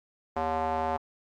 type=tone with band-pass filter; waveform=square; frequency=79.8 Hz; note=D#2; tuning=44 cents sharp; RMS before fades=-29 dBFS; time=0.36-0.97 s; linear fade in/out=5 ms; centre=800 Hz; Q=3.2; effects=Opus 24 kbps